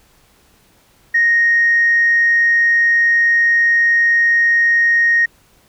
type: tone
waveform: sine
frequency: 1864.7 Hz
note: A#6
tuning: in tune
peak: -9 dBFS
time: 1.14-5.26 s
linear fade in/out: 10 ms
effects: tanh soft clip ceiling -5 dBFS + pink hiss -53 dBFS RMS until 5.68 s